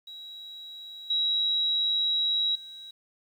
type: tone with level steps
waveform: sine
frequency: 3866 Hz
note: B7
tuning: 38 cents flat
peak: -40 / -23 / -41 dBFS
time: 0.07-2.91 s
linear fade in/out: 5 ms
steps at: 1.1 / 2.55 s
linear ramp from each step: 5 ms
effects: 10-bit